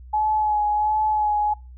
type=tone with vibrato; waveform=sine; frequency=848 Hz; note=G#5; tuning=36 cents sharp; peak=-18 dBFS; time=0.13-1.54 s; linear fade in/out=10 ms; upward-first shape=sine; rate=1.4 Hz; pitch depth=24 cents each way; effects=noise-tail reverb RT60 0.3 s tail -23 dB re dry + added 62 Hz sine -39 dBFS peak until 1.77 s